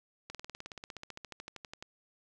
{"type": "slowing click train", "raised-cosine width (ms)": 0.2, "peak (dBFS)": -26, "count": 24, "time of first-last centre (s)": [0.3, 1.825], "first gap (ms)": 47, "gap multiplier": 1.03, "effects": []}